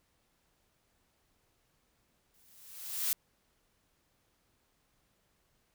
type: noise with exponential growth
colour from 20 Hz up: blue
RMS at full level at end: -29 dBFS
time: 2.34-3.13 s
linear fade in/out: 1 ms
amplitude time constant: 170 ms
effects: pink hiss -74 dBFS RMS until 5.74 s